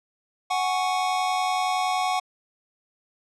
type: chord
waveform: square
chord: F# suspended second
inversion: none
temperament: equal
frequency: 740 / 830.6 / 1108.7 Hz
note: F#5 / G#5 / C#6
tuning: 0 / 0 / 0 cents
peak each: -25 / -31 / -29 dBFS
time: 0.5-2.2 s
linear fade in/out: 10 ms
effects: low-pass 8000 Hz 12 dB/octave